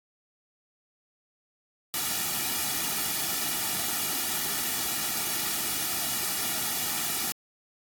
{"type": "noise with comb filter", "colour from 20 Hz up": "white", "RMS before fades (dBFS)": -29, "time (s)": [1.94, 7.32], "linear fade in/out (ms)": 0, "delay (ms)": 1.9, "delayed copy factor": -0.7, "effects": ["AAC 64 kbps"]}